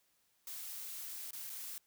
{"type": "noise with dropouts", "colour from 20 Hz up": "blue", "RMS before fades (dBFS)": -45, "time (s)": [0.47, 1.78], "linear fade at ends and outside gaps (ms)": 1, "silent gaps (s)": [[1.309, 1.331], [1.496, 1.5]], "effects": ["white hiss -75 dBFS RMS until 1.86 s"]}